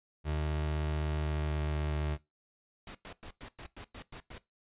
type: tone with pitch glide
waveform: 30% pulse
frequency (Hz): 76.3 to 75.47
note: D#2 to D2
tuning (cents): -33 to +48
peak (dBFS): -28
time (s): 0.24-2.18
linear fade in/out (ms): 50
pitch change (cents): -19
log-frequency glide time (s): 1.16-1.77
type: noise bursts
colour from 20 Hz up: pink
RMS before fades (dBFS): -46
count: 9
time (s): 2.87-4.381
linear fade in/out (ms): 2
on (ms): 79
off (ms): 100
effects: noise-tail reverb RT60 0.2 s tail -19 dB re dry + resampled to 8000 Hz